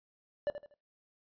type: tone with echo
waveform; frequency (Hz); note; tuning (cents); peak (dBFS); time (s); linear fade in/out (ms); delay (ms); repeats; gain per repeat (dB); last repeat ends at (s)
triangle; 583; D5; -13; -26; 0.47-0.5; 0; 80; 3; -10; 0.74
effects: noise-tail reverb RT60 0.2 s tail -18 dB re dry + resampled to 11025 Hz